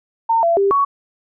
sine tone with pitch steps, 910 / 676 / 396.3 / 1119 Hz, A#5 / E5 / G4 / C#6, -42 / +43 / +19 / +16 cents, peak -12 dBFS, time 0.29-0.85 s, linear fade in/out 10 ms, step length 140 ms, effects none

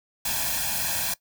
white noise with comb filter, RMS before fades -27 dBFS, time 0.25-1.14 s, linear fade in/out 5 ms, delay 1.2 ms, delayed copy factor +0.8, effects noise-tail reverb RT60 0.1 s tail -19 dB re dry

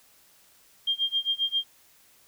sine tone with tremolo, 3203 Hz, G7, 37 cents sharp, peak -21 dBFS, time 0.87-1.64 s, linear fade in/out 5 ms, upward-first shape sine, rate 7.5 Hz, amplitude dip 95%, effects white hiss -59 dBFS RMS until 2.27 s

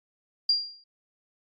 sine tone with exponential decay, 4777 Hz, D8, 29 cents sharp, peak -17 dBFS, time 0.49-0.84 s, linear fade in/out 5 ms, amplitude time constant 74 ms, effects AAC 64 kbps

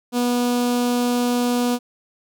sawtooth tone with notch filter, 243.7 Hz, B3, 23 cents flat, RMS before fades -20 dBFS, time 0.12-1.79 s, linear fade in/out 50 ms, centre 1900 Hz, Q 1.3, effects none

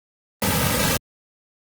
pink noise with comb filter, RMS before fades -20 dBFS, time 0.42-0.97 s, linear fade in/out 2 ms, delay 2.8 ms, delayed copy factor -1, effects high-pass 60 Hz 12 dB/octave + Opus 24 kbps

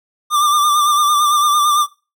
square tone with vibrato, 1187 Hz, D6, 18 cents sharp, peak -12 dBFS, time 0.3-1.87 s, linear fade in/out 50 ms, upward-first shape sine, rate 8.9 Hz, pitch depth 42 cents each way, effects noise-tail reverb RT60 0.3 s tail -21 dB re dry

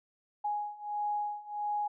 sine beating tone pair, 830.6 / 832.1 Hz, G#5 / G#5, 0 / +3 cents, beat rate 1.5 Hz, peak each -36 / -34 dBFS, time 0.44-1.88 s, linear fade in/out 10 ms, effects none

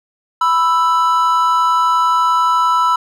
triangle tone pair together, 990 / 1321.5 Hz, B5 / E6, +4 / +4 cents, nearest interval perfect fourth, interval 500 cents, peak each -12 dBFS, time 0.41-2.96 s, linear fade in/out 5 ms, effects none

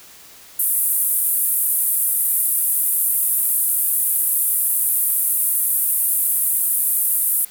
white band-pass noise, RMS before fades -19 dBFS, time 0.59-7.45 s, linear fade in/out 5 ms, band 9300 to 15000 Hz, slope 48 dB/octave, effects white hiss -44 dBFS RMS until 7.5 s

